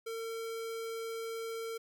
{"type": "tone", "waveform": "square", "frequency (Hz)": 453.8, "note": "A#4", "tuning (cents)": -47, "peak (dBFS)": -38, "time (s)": [0.06, 1.78], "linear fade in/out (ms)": 10, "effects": []}